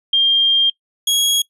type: tone pair in turn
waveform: sine / sawtooth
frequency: 3201 / 3314 Hz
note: G7 / G#7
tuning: +36 / -4 cents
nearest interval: minor second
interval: 60 cents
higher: second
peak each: -10 dBFS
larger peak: neither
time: 0.13-0.7 / 1.07-1.42 s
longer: first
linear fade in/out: 5 ms
effects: noise-tail reverb RT60 0.1 s tail -22 dB re dry + resampled to 32000 Hz